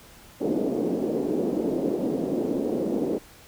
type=band-pass noise; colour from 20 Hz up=pink; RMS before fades=-26 dBFS; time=0.4-3.19 s; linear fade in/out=20 ms; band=230 to 490 Hz; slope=24 dB/octave; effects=pink hiss -50 dBFS RMS until 3.47 s